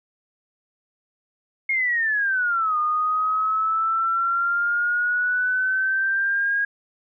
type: exponential two-way sweep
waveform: sine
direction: down then up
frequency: 2166 to 1219 to 1639 Hz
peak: -19 dBFS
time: 1.69-6.65 s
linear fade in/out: 5 ms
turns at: 2.78 s
effects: none